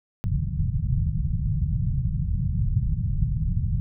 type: low-pass noise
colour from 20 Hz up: white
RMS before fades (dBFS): -24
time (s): 0.24-3.8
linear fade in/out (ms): 0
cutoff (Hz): 160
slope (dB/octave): 48
effects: none